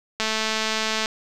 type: click train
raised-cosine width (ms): 0.2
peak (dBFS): -7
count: 189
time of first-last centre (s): 0.2-1.058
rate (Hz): 219
effects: none